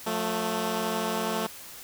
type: tone pair together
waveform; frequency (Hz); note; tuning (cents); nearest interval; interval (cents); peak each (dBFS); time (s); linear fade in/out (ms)
10% pulse; 178.47 / 220.6; F3 / A3; +38 / +5; major third; 367; -24 / -20; 0.06-1.47; 10
effects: white hiss -44 dBFS RMS until 1.83 s